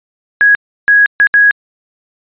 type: tone bursts at uneven times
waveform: sine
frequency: 1660 Hz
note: G#6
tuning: 1 cent flat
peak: -4 dBFS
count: 4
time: 0.41-0.55 / 0.88-1.06 / 1.2-1.27 / 1.34-1.51 s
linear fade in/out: 0 ms
effects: resampled to 8000 Hz